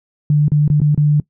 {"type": "tone with dropouts", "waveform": "sine", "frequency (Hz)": 148.3, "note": "D3", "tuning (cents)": 17, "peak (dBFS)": -9, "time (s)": [0.3, 1.2], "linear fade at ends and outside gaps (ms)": 2, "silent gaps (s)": [[0.482, 0.518], [0.679, 0.7], [0.802, 0.816], [0.947, 0.976]], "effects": ["noise-tail reverb RT60 0.1 s tail -21 dB re dry"]}